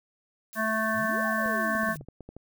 blue noise, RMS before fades -45 dBFS, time 0.53-1.97 s, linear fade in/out 0 ms
harmonic tone, 220 Hz, A3, in tune, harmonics 1 / 3 / 5 / 7 / 8, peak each -31 / -31 / -31 / -31 / -31 dBFS, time 0.55-1.96 s, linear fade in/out 50 ms
sine exponential two-way sweep, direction up then down, 78.9 to 830.6 to 126.6 Hz, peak -38 dBFS, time 0.93-2.05 s, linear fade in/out 50 ms, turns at 1.26 s
clicks, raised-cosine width 2 ms, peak -29 dBFS, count 10, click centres 1.46 / 1.752 / 1.833 / 1.888 / 1.958 / 2.011 / 2.086 / 2.207 / 2.29 / 2.366 s
effects none

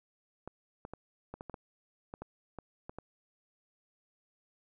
clicks, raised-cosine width 1 ms, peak -28 dBFS, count 12, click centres 0.476 / 0.851 / 0.936 / 1.34 / 1.409 / 1.497 / 1.542 / 2.139 / 2.22 / 2.587 / 2.895 / 2.986 s, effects none

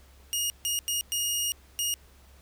15% pulse tone bursts at uneven times, 2859 Hz, F7, 40 cents sharp, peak -19 dBFS, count 5, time 0.33-0.5 / 0.65-0.79 / 0.88-1.01 / 1.12-1.52 / 1.79-1.94 s, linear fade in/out 0 ms, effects added 67 Hz sine -54 dBFS peak until 2.41 s + pink hiss -59 dBFS RMS until 2.41 s

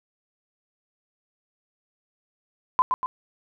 sine tone with echo, 1018 Hz, C6, 48 cents flat, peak -14 dBFS, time 2.79-2.82 s, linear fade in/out 0 ms, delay 120 ms, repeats 2, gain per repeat -5 dB, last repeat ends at 3.06 s, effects none

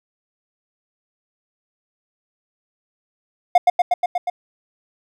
triangle tone with echo, 714 Hz, F5, 38 cents sharp, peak -5 dBFS, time 3.55-3.58 s, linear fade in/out 5 ms, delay 120 ms, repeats 6, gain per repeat -2 dB, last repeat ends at 4.3 s, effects none

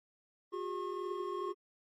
triangle tone cluster, 360.1 / 402.2 / 1082 Hz, F#4 / G4 / C#6, -47 / +44 / -42 cents, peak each -38 / -39 / -40 dBFS, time 0.52-1.53 s, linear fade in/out 20 ms, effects AAC 32 kbps

